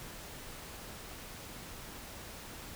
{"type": "silence", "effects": ["pink hiss -47 dBFS RMS until 2.75 s"]}